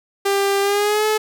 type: tone with pitch glide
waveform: sawtooth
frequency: 396.9 to 430.3 Hz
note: G4 to A4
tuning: +22 to -39 cents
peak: -12 dBFS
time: 0.25-1.18 s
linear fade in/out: 10 ms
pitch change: +139 cents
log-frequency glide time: 0.61-1.06 s
effects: none